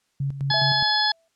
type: tone with tremolo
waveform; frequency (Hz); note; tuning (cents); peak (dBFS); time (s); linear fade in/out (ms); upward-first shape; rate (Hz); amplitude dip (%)
sine; 138.59; C#3; 0; -22; 0.2-0.83; 5; square; 4.8; 65
type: harmonic tone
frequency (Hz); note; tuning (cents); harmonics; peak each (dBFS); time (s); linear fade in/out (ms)
850; G#5; +40; 1 / 2 / 4 / 5 / 6; -25 / -25 / -25 / -25 / -25; 0.5-1.12; 5
type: tone with exponential decay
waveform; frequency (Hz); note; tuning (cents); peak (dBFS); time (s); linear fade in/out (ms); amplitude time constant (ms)
sine; 659.3; E5; 0; -25; 0.54-1.28; 0; 160
effects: white hiss -70 dBFS RMS until 1.35 s + low-pass 8000 Hz 12 dB/octave